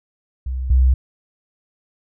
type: tone pair in turn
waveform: sine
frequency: 64.2 / 64.2 Hz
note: C2 / C2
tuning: -32 / -32 cents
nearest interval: unison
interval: 0 cents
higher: neither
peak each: -21 / -10 dBFS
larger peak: second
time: 0.46-0.7 / 0.7-0.94 s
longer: neither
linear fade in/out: 5 ms
effects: none